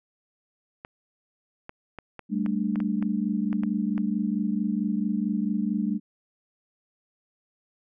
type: clicks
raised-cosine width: 0.5 ms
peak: -23 dBFS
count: 11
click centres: 0.849 / 1.694 / 1.987 / 2.193 / 2.462 / 2.758 / 2.803 / 3.026 / 3.529 / 3.635 / 3.979 s
type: chord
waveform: sine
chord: G suspended second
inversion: none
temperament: just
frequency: 196 / 220.5 / 294 Hz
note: G3 / A3 / D4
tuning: 0 / +4 / +2 cents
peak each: -27 / -27 / -31 dBFS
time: 2.29-6 s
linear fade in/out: 50 ms
effects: none